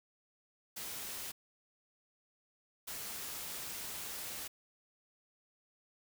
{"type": "noise bursts at uneven times", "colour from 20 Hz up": "white", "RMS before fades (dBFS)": -43, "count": 2, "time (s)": [[0.76, 1.32], [2.87, 4.48]], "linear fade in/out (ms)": 10, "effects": []}